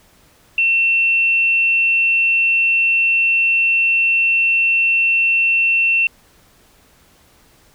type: tone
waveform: sine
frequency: 2700 Hz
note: E7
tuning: 41 cents sharp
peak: -12 dBFS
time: 0.58-6.07 s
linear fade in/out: 2 ms
effects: pink hiss -52 dBFS RMS until 7.74 s